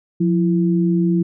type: tone pair together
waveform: sine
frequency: 176.9 / 333.9 Hz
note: F3 / E4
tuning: +23 / +22 cents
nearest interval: major seventh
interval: 1099 cents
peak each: -15 / -19 dBFS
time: 0.2-1.23 s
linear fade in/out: 10 ms
effects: none